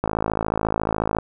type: click train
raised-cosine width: 1 ms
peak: -7 dBFS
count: 63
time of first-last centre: 0.04-1.186 s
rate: 54.1 Hz
effects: none